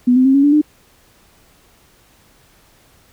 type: tone with pitch steps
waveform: sine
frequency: 246.9 / 256.9 / 267.4 / 278.3 / 289.6 / 301.3 Hz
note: B3 / C4 / C4 / C#4 / D4 / D4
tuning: 0 / -32 / +38 / +7 / -24 / +44 cents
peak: -8 dBFS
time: 0.07-0.616 s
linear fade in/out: 10 ms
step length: 91 ms
effects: pink hiss -52 dBFS RMS until 3.12 s